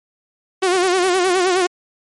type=tone with vibrato; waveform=sawtooth; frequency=366.5 Hz; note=F#4; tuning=16 cents flat; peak=-10 dBFS; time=0.62-1.67 s; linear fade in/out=10 ms; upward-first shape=sine; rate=9.6 Hz; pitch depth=80 cents each way; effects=MP3 48 kbps